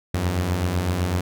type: beating tone pair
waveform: sawtooth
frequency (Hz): 82.6 / 90.5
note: E2 / F#2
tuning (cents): +4 / -38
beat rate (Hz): 7.9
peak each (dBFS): -24 / -18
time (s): 0.14-1.21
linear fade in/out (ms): 5
effects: none